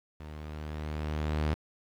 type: tone with level ramp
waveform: sawtooth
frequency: 76.3 Hz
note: D#2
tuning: 33 cents flat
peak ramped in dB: -38 to -22 dBFS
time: 0.2-1.54 s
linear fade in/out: 0 ms
effects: low-pass 4000 Hz 12 dB/octave + 10-bit